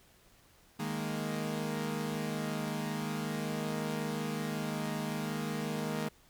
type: chord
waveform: sawtooth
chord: D# suspended fourth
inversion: none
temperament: equal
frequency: 155.56 / 207.7 / 233.1 Hz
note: D#3 / G#3 / A#3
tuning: 0 / 0 / 0 cents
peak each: -34 dBFS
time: 0.79-6.09 s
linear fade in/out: 10 ms
effects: pink hiss -63 dBFS RMS until 6.29 s